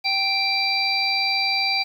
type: harmonic tone with a mistuned harmonic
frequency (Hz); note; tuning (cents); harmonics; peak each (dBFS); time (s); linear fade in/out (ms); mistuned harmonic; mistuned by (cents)
784; G5; 0; 1 / 3 / 5 / 6; -27 / -23 / -29 / -23; 0.04-1.84; 20; 5; +22
effects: 8-bit